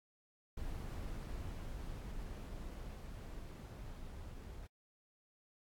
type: noise with level ramp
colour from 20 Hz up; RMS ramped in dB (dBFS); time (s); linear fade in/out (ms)
brown; -43 to -49; 0.57-4.67; 5
effects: AAC 64 kbps